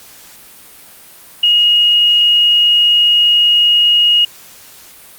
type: tone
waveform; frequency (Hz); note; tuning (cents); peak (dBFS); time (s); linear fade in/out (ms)
sine; 2875; F7; +50; -7; 1.43-4.25; 5
effects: white hiss -39 dBFS RMS until 5.18 s + Opus 48 kbps